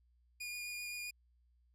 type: tone with vibrato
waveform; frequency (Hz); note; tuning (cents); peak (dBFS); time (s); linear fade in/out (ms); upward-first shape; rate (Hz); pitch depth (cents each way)
sawtooth; 2436; D#7; -37; -38; 0.4-1.11; 10; triangle; 7.7; 15
effects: added 60 Hz sine -68 dBFS peak until 1.74 s + resampled to 32000 Hz